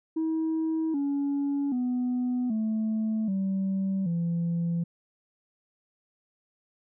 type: tone with pitch steps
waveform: sine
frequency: 320.4 / 282.2 / 248.5 / 218.8 / 192.72 / 169.73 Hz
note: E4 / C#4 / B3 / A3 / G3 / F3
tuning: -49 / +31 / +11 / -9 / -29 / -49 cents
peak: -23 dBFS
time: 0.16-4.84 s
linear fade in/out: 10 ms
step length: 780 ms
effects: tanh soft clip ceiling -23 dBFS